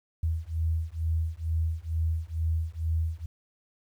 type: beating tone pair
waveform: sine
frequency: 80 / 82.2 Hz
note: D#2 / E2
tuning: +49 / -4 cents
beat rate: 2.2 Hz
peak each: -29 dBFS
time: 0.23-3.26 s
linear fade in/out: 5 ms
effects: 10-bit